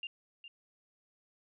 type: tone with echo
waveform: sine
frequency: 2794 Hz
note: F7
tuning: in tune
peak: -37 dBFS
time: 0.03-0.07 s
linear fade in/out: 2 ms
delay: 410 ms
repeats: 1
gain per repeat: -10 dB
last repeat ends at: 0.48 s
effects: none